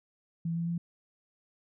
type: tone with pitch steps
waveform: sine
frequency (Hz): 166.4 / 168.43 / 170.49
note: E3 / E3 / F3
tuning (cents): +17 / +38 / -41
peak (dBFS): -29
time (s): 0.45-0.78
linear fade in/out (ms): 5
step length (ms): 110
effects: none

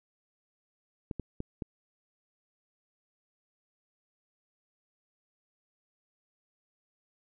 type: clicks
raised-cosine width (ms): 3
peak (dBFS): -22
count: 4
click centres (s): 1.112 / 1.197 / 1.404 / 1.622
effects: none

